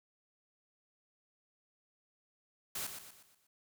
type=noise with echo; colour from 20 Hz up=white; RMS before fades=-39 dBFS; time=2.75-2.87 s; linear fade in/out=5 ms; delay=120 ms; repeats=5; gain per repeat=-7 dB; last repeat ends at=3.47 s; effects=none